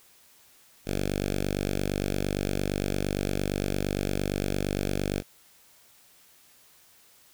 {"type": "tone with notch filter", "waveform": "5% pulse", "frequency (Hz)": 48.73, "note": "G1", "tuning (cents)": -10, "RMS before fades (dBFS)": -29, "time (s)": [0.85, 5.23], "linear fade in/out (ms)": 50, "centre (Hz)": 1100, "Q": 1, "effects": ["white hiss -58 dBFS RMS until 7.33 s"]}